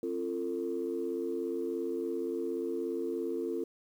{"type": "tone cluster", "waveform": "sine", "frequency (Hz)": [267.6, 344.8, 448.3], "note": ["C4", "F4", "A4"], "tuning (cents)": [39, -22, 32], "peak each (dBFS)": [-38, -34, -35], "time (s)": [0.03, 3.64], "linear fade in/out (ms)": 2, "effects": ["tanh soft clip ceiling -23 dBFS", "10-bit"]}